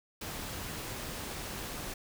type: noise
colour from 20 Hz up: pink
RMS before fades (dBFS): -40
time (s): 0.21-1.94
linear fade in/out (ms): 5
effects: none